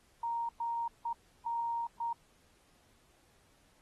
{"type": "tone bursts at uneven times", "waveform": "sine", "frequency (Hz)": 932.3, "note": "A#5", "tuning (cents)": 0, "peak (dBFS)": -32, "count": 5, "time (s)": [[0.23, 0.49], [0.6, 0.88], [1.05, 1.13], [1.46, 1.87], [2, 2.13]], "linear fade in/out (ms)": 5, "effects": ["pink hiss -68 dBFS RMS until 3.81 s", "AAC 32 kbps"]}